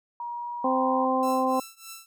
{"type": "tone with pitch glide", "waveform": "sine", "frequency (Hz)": [952, 957.5], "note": ["A#5", "A#5"], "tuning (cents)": [36, 46], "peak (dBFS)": -31, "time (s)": [0.2, 1.05], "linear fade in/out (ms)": 2, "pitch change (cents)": 10, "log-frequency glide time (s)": [0.33, 0.49]}
{"type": "harmonic tone", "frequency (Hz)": 260, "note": "C4", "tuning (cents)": -11, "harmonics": [1, 2, 3, 4], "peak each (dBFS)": [-27, -27, -27, -27], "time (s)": [0.64, 1.6], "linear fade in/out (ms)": 5}
{"type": "tone with tremolo", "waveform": "5% pulse", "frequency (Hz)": 1333, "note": "E6", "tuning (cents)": 19, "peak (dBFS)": -26, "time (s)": [1.23, 2.06], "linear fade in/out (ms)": 0, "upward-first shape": "triangle", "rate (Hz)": 3.3, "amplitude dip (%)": 95}
{"effects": []}